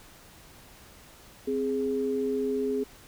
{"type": "tone pair together", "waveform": "sine", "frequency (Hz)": [261.6, 415.3], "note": ["C4", "G#4"], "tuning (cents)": [0, 0], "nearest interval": "minor sixth", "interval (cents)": 800, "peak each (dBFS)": [-30, -27], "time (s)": [1.47, 2.84], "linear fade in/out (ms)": 10, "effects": ["pink hiss -52 dBFS RMS until 3.07 s"]}